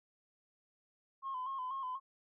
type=tone with vibrato; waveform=sine; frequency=1046 Hz; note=C6; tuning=1 cent flat; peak=-36 dBFS; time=1.22-2 s; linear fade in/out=50 ms; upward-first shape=square; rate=4.1 Hz; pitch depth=54 cents each way; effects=tanh soft clip ceiling -33 dBFS